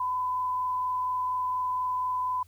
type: tone with frequency modulation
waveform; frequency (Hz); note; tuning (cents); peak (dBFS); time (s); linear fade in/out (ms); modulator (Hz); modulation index
sine; 1006; B5; +32; -26; 0-2.43; 5; 24.2; 0.34
effects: added 87 Hz sine -55 dBFS peak until 2.47 s + white hiss -65 dBFS RMS until 2.47 s